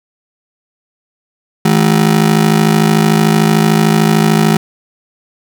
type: ring-modulated tone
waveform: 35% pulse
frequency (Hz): 187.4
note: F#3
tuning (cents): +22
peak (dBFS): -3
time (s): 1.65-4.57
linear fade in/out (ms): 2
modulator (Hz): 26.7
effects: none